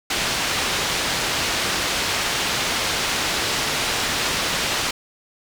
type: low-pass noise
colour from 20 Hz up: white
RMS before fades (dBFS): -23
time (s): 0.1-4.91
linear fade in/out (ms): 5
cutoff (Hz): 4700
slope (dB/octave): 12
effects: none